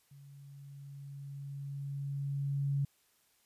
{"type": "tone with level ramp", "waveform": "sine", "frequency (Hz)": 140, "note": "C#3", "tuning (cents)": 18, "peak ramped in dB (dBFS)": [-52, -28], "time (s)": [0.11, 2.85], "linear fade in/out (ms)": 5, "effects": ["white hiss -71 dBFS RMS until 3.45 s", "resampled to 32000 Hz"]}